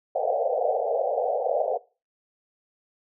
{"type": "band-pass noise", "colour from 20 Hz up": "pink", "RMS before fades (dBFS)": -25, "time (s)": [0.15, 1.78], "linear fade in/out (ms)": 10, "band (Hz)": [460, 770], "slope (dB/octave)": 96, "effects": ["noise-tail reverb RT60 0.3 s tail -19 dB re dry"]}